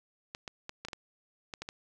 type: clicks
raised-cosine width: 0.2 ms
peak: -22 dBFS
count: 9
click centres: 0.349 / 0.478 / 0.694 / 0.85 / 0.885 / 0.932 / 1.538 / 1.62 / 1.689 s
effects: none